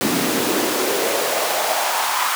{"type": "noise with high-pass filter sweep", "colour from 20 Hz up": "pink", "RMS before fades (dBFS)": -20, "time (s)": [0.01, 2.35], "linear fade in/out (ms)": 0, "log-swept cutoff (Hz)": [220, 1100], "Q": 2.9, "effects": []}